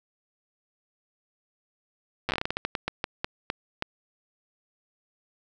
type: slowing click train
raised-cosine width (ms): 0.3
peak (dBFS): -11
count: 18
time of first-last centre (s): 2.29-3.824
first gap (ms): 8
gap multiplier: 1.26
effects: none